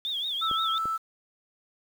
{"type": "tone with vibrato", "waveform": "sine", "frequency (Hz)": 3473, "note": "A7", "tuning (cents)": -23, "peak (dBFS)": -28, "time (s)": [0.05, 0.78], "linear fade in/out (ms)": 0, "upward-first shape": "triangle", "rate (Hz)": 5.7, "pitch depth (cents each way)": 160}
{"type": "tone", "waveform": "sine", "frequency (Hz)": 1318.5, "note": "E6", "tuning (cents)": 0, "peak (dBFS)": -26, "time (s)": [0.41, 0.98], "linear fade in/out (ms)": 20}
{"type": "clicks", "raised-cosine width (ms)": 2, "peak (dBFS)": -26, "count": 2, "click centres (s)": [0.513, 0.856]}
{"effects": ["8-bit"]}